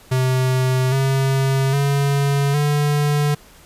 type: tone with pitch steps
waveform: square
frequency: 129.1 / 134.74 / 140.62 / 146.76 Hz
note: C3 / C#3 / C#3 / D3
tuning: -23 / -49 / +25 / -1 cents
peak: -16 dBFS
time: 0.11-3.35 s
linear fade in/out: 10 ms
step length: 810 ms
effects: pink hiss -47 dBFS RMS until 3.65 s + resampled to 32000 Hz